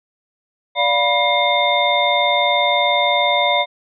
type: tone cluster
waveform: sine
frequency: 583 / 703 / 980 / 2120 / 3623 Hz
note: D5 / F5 / B5 / C7 / A7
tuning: -13 / +11 / -14 / +22 / +50 cents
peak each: -20 dBFS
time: 0.75-3.66 s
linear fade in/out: 50 ms
effects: none